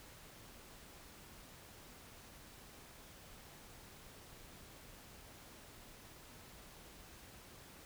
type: silence
effects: pink hiss -57 dBFS RMS until 7.85 s